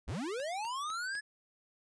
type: linear sweep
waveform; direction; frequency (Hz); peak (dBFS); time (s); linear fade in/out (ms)
square; up; 43.21 to 1727; -36; 0.07-1.21; 20
type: click train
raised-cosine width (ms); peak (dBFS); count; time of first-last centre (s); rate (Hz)
0.2; -33; 5; 0.15-1.153; 3.99
effects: resampled to 22050 Hz